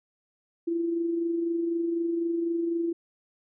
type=tone with amplitude modulation; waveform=sine; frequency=336.9 Hz; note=E4; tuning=38 cents sharp; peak=-23 dBFS; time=0.67-2.93 s; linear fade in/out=10 ms; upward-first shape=sine; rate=24 Hz; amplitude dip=40%; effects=none